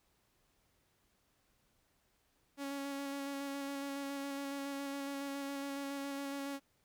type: tone with vibrato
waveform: sawtooth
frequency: 278.5 Hz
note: C#4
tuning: 8 cents sharp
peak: -35 dBFS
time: 2.57-6.6 s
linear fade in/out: 50 ms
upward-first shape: square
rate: 7.2 Hz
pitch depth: 13 cents each way
effects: pink hiss -75 dBFS RMS until 6.84 s